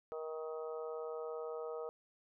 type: harmonic tone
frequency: 157.7 Hz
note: D#3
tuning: 24 cents sharp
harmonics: 3 / 4 / 5 / 6 / 7 / 8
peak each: -41 / -47 / -53 / -57 / -58 / -51 dBFS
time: 0.12-1.89 s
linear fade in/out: 0 ms
effects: none